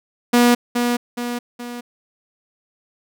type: tone with echo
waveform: sawtooth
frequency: 241.5 Hz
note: B3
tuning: 39 cents flat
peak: -7 dBFS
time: 0.33-0.55 s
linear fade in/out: 10 ms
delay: 420 ms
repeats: 3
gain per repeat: -6 dB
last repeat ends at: 1.81 s
effects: none